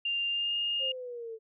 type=tone with pitch glide; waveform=sine; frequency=2794 to 2833 Hz; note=F7 to F7; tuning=0 to +24 cents; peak=-28 dBFS; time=0.05-0.92 s; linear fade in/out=5 ms; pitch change=+24 cents; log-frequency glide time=0.29-0.55 s
type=linear sweep; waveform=sine; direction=down; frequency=540 to 439.4 Hz; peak=-37 dBFS; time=0.79-1.39 s; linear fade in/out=50 ms
effects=none